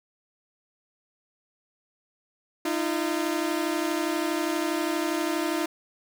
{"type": "tone pair together", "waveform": "sawtooth", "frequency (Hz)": [308.6, 341], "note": ["D#4", "F4"], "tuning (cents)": [-14, -41], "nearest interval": "major second", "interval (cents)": 173, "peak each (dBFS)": -24, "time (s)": [2.65, 5.66], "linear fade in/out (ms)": 5, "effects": []}